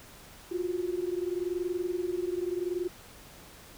sine tone pair together, 349.2 / 370 Hz, F4 / F#4, 0 / 0 cents, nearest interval minor second, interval 100 cents, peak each -31 / -33 dBFS, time 0.51-2.88 s, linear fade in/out 10 ms, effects pink hiss -51 dBFS RMS until 3.77 s

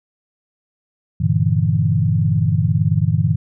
sine chord, E half-diminished seventh, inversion first, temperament equal, 98 / 116.54 / 146.83 / 164.81 Hz, G2 / Bb2 / D3 / E3, 0 / 0 / 0 / 0 cents, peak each -19 dBFS, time 1.2-3.36 s, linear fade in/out 10 ms, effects none

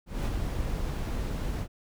brown noise with ADSR envelope, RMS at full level -27 dBFS, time 0.06-1.68 s, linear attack 200 ms, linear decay 34 ms, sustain -4 dB, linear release 67 ms, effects none

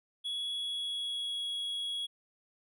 triangle tone with pitch glide, 3364 to 3333 Hz, G#7 to G#7, +22 to +5 cents, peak -32 dBFS, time 0.24-2.07 s, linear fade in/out 20 ms, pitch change -17 cents, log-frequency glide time 0.52-1.43 s, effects none

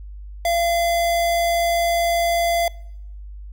square tone, 683 Hz, F5, 39 cents flat, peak -18 dBFS, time 0.45-2.68 s, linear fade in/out 2 ms, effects noise-tail reverb RT60 0.8 s tail -24 dB re dry + added 50 Hz sine -33 dBFS peak until 3.52 s

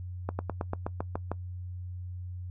slowing click train, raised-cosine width 1 ms, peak -17 dBFS, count 9, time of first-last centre 0.29-1.316 s, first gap 100 ms, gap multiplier 1.07, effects noise-tail reverb RT60 0.1 s tail -21 dB re dry + added 90 Hz sine -36 dBFS peak until 2.5 s

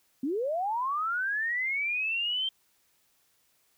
sine linear sweep, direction up, 246.9 to 3154 Hz, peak -27 dBFS, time 0.23-2.49 s, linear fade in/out 5 ms, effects white hiss -69 dBFS RMS until 3.77 s

